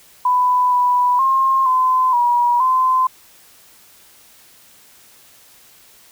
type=tone with pitch steps; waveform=sine; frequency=996 / 987 / 1066 / 1024 / 963 / 1030 Hz; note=B5 / B5 / C6 / C6 / B5 / C6; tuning=+14 / -1 / +32 / -38 / -44 / -28 cents; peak=-12 dBFS; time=0.25-3.07 s; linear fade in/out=5 ms; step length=470 ms; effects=white hiss -48 dBFS RMS until 6.11 s